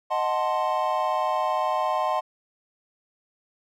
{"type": "chord", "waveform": "triangle", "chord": "D# diminished seventh", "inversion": "none", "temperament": "equal", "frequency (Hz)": [622.3, 740, 880, 1046.5], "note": ["D#5", "F#5", "A5", "C6"], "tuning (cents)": [0, 0, 0, 0], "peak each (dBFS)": [-26, -26, -27, -25], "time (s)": [0.1, 2.21], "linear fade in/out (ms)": 20, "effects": []}